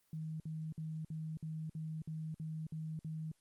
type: tone bursts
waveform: sine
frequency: 157.8 Hz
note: D#3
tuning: 25 cents sharp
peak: -39 dBFS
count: 10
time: 0.13-3.316 s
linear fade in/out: 2 ms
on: 270 ms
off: 54 ms
effects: white hiss -75 dBFS RMS until 3.4 s + Opus 24 kbps